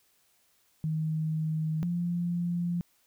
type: tone pair in turn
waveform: sine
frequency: 157.3 / 173.52 Hz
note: D#3 / F3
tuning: +19 / -11 cents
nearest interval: major second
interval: 170 cents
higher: second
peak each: -27 / -27 dBFS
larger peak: neither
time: 0.84-1.83 / 1.83-2.81 s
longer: first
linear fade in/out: 0 ms
effects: white hiss -68 dBFS RMS until 3.06 s